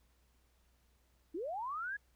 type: linear sweep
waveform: sine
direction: up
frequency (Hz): 293.7 to 1700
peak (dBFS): -37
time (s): 1.34-1.97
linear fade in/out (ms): 10
effects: added 61 Hz sine -70 dBFS peak until 2.15 s + pink hiss -75 dBFS RMS until 2.15 s